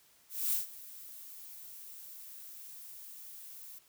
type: noise with ADSR envelope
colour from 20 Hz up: violet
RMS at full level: -30 dBFS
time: 0.29-3.79 s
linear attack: 240 ms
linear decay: 130 ms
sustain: -19 dB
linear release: 10 ms
effects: white hiss -65 dBFS RMS until 3.88 s